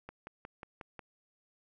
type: click train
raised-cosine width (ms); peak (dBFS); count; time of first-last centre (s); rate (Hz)
0.5; -29; 6; 0.09-0.993; 5.54
effects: none